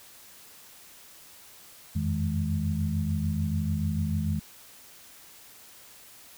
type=tone cluster; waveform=sine; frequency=86.9 / 93.7 / 159.5 / 210.4 Hz; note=F2 / F#2 / D#3 / G#3; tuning=-8 / +22 / +43 / +23 cents; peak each=-29 / -36 / -30 / -31 dBFS; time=1.95-4.4 s; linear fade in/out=10 ms; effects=white hiss -51 dBFS RMS until 6.37 s